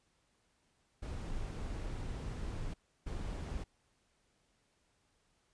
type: noise bursts at uneven times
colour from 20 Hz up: brown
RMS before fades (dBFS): -40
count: 2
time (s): 1.02-2.74 / 3.06-3.64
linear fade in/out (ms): 10
effects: pink hiss -75 dBFS RMS until 5.53 s + resampled to 22050 Hz